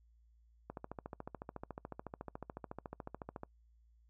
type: click train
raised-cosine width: 1 ms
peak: -29 dBFS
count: 39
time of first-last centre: 0.7-3.434 s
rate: 13.9 Hz
effects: noise-tail reverb RT60 0.1 s tail -25 dB re dry + added 57 Hz sine -64 dBFS peak until 4.09 s